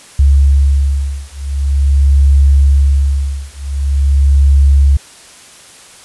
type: beating tone pair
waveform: sine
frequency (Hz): 69.3 / 69.75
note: C#2 / C#2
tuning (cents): 0 / +11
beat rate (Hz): 0.45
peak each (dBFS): -10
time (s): 0.19-4.97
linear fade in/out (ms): 5
effects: white hiss -38 dBFS RMS until 6.04 s + resampled to 24000 Hz